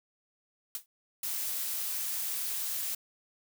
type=noise with exponential decay; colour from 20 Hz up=blue; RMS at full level=-32 dBFS; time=0.75-0.86 s; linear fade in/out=1 ms; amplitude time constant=22 ms
type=noise; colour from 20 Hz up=blue; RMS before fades=-34 dBFS; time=1.23-2.95 s; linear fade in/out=5 ms
effects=none